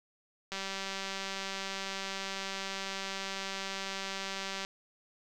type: click train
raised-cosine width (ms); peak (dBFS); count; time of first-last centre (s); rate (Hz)
0.2; -20; 802; 0.52-4.649; 194
effects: none